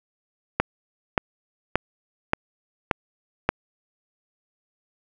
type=click train; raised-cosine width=0.5 ms; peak=-3 dBFS; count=6; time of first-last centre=0.6-3.49 s; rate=1.73 Hz; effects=none